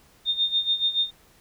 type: tone with tremolo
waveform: sine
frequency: 3647 Hz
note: A#7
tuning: 39 cents flat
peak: -18 dBFS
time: 0.25-1.11 s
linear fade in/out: 50 ms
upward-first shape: sine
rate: 7 Hz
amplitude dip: 80%
effects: pink hiss -57 dBFS RMS until 1.4 s